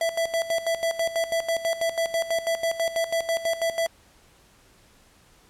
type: tone with tremolo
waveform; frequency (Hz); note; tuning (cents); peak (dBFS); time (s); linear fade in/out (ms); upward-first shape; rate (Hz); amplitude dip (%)
square; 663; E5; +10; -22; 0.01-3.87; 2; square; 6.1; 75
effects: pink hiss -57 dBFS RMS until 5.49 s + low-pass 12000 Hz 12 dB/octave